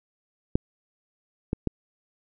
clicks, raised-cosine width 3 ms, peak -7 / -12 / -11 dBFS, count 3, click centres 0.555 / 1.531 / 1.673 s, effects none

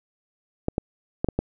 clicks, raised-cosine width 2 ms, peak -9 dBFS, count 5, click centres 0.684 / 0.781 / 1.245 / 1.287 / 1.39 s, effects none

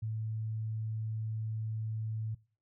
sine tone, 110 Hz, A2, in tune, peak -33 dBFS, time 0.02-2.35 s, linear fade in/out 10 ms, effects noise-tail reverb RT60 0.4 s tail -22 dB re dry

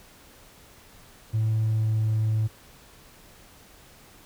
triangle tone with pitch glide, 110 to 109.18 Hz, A2 to A2, 0 to -13 cents, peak -18 dBFS, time 1.33-2.48 s, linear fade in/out 20 ms, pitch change -13 cents, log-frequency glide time 1.61-2.06 s, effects tanh soft clip ceiling -17 dBFS + pink hiss -52 dBFS RMS until 4.25 s

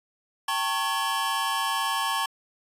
square tone cluster, 785 / 903 / 1101 / 1697 / 3062 Hz, G5 / A5 / C#6 / G#6 / G7, +2 / +45 / -12 / +37 / -41 cents, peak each -35 / -31 / -29 / -34 / -34 dBFS, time 0.48-2.26 s, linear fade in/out 5 ms, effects resampled to 32000 Hz

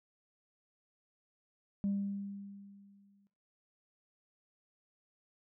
sine tone with exponential decay, 199.5 Hz, G3, 31 cents sharp, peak -28 dBFS, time 1.84-3.27 s, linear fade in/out 0 ms, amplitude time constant 310 ms, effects noise-tail reverb RT60 0.4 s tail -18 dB re dry + tanh soft clip ceiling -27 dBFS

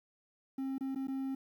triangle tone with dropouts, 267.6 Hz, C4, 39 cents sharp, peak -32 dBFS, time 0.58-1.35 s, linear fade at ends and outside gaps 5 ms, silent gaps 0.782-0.808 / 0.949-0.958 / 1.072-1.082 s, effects 11-bit

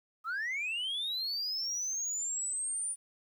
sine linear sweep, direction up, 1238 to 9397 Hz, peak -30 dBFS, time 0.24-2.96 s, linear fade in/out 50 ms, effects tanh soft clip ceiling -31 dBFS + 11-bit

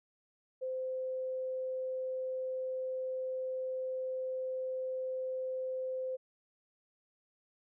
sine tone, 517 Hz, C5, 21 cents flat, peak -34 dBFS, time 0.61-6.17 s, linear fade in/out 20 ms, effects none

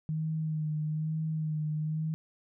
sine tone with vibrato, 155.56 Hz, D#3, in tune, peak -29 dBFS, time 0.09-2.14 s, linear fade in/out 0 ms, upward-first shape sine, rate 1.1 Hz, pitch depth 30 cents each way, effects none

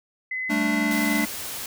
sine tone, 2030 Hz, B6, 47 cents sharp, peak -26 dBFS, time 0.31-1.25 s, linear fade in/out 5 ms
square chord, G suspended second, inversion none, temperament equal, 196 / 220 / 293.7 Hz, G3 / A3 / D4, 0 / 0 / 0 cents, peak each -31 / -26 / -26 dBFS, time 0.49-1.26 s, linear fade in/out 20 ms
white noise, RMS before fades -33 dBFS, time 0.91-1.66 s, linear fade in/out 2 ms
effects none

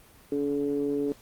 triangle ring-modulated tone, 72.4 Hz, D2, 24 cents flat, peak -20 dBFS, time 0.32-1.12 s, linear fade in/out 0 ms, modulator 357 Hz, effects pink hiss -55 dBFS RMS until 1.21 s + Opus 32 kbps

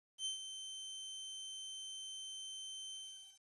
sawtooth tone with ADSR envelope, 3098 Hz, G7, 21 cents flat, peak -33 dBFS, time 0.18-3.41 s, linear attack 75 ms, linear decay 120 ms, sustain -9 dB, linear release 480 ms, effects resampled to 24000 Hz + 11-bit

